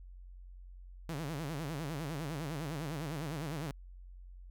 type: tone with vibrato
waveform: sawtooth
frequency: 151.4 Hz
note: D#3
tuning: 47 cents flat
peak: -33 dBFS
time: 1.09-3.71 s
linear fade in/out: 0 ms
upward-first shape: sine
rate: 9.9 Hz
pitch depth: 190 cents each way
effects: added 45 Hz sine -48 dBFS peak until 4.5 s